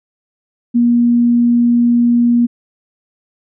sine tone, 238.5 Hz, A#3, 40 cents sharp, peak -8 dBFS, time 0.74-2.47 s, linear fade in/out 20 ms, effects none

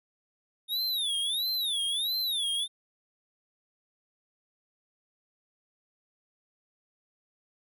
square tone with vibrato, 3646 Hz, A#7, 39 cents flat, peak -28 dBFS, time 0.68-2.68 s, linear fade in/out 50 ms, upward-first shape sine, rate 1.5 Hz, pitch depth 210 cents each way, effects none

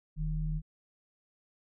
sine tone pair together, 41.2 / 155.56 Hz, E1 / D#3, 0 / 0 cents, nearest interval octave + major seventh, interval 2300 cents, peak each -32 / -33 dBFS, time 0.16-0.62 s, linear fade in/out 50 ms, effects none

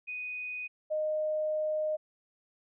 sine tone pair in turn, 2489 / 616.5 Hz, D#7 / D#5, 0 / -16 cents, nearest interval 2 octaves, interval 2416 cents, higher first, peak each -35 / -28 dBFS, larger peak second, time 0.07-0.68 / 0.9-1.97 s, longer second, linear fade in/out 20 ms, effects none

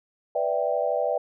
sine chord, E minor seventh, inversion second, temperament equal, 493.9 / 587.3 / 659.3 / 784 Hz, B4 / D5 / E5 / G5, 0 / 0 / 0 / 0 cents, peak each -28 / -26 / -28 / -30 dBFS, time 0.35-1.18 s, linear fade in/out 5 ms, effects none

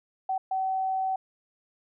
sine tone bursts at uneven times, 761 Hz, F#5, 48 cents sharp, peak -25 dBFS, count 2, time 0.29-0.38 / 0.51-1.16 s, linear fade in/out 5 ms, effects none

